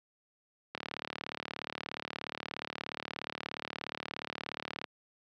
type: click train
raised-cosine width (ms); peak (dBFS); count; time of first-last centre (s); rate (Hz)
0.3; -20; 152; 0.75-4.842; 36.9
effects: high-pass 150 Hz 12 dB/octave